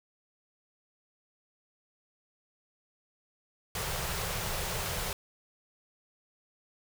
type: band-stop noise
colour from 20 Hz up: pink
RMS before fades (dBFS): -34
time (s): 3.75-5.13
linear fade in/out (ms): 2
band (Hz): 190 to 380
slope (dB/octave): 48
effects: none